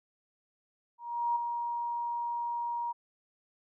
sine tone with ADSR envelope, 947 Hz, A#5, 27 cents sharp, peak -25 dBFS, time 0.98-2.93 s, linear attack 380 ms, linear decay 6 ms, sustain -6 dB, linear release 21 ms, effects none

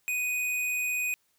square tone, 2489 Hz, D#7, in tune, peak -28 dBFS, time 0.08-1.14 s, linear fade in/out 0 ms, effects white hiss -71 dBFS RMS until 1.38 s

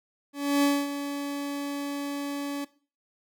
40% pulse tone with ADSR envelope, 284 Hz, C#4, 42 cents sharp, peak -18 dBFS, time 0.33-2.65 s, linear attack 300 ms, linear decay 240 ms, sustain -11 dB, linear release 11 ms, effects noise-tail reverb RT60 0.4 s tail -19 dB re dry

